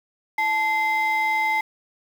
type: tone pair together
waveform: sine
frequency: 871.9 / 2075 Hz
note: A5 / C7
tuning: -16 / -15 cents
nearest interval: octave + minor third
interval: 1501 cents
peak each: -20 dBFS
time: 0.38-1.61 s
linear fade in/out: 5 ms
effects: tanh soft clip ceiling -16 dBFS + 7-bit